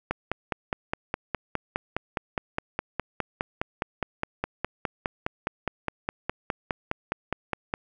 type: click train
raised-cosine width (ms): 0.5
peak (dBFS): -11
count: 38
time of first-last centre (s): 0.11-7.739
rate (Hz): 4.85
effects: none